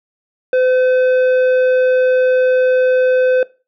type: tone with tanh clipping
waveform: triangle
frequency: 510 Hz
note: C5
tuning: 44 cents flat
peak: -12 dBFS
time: 0.53-3.43 s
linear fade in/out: 2 ms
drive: 13 dB
effects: noise-tail reverb RT60 0.3 s tail -20 dB re dry